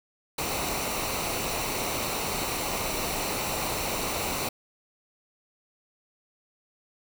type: noise with comb filter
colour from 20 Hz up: pink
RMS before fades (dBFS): -30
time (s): 0.38-4.49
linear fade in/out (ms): 5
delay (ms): 0.6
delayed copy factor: -0.55
effects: none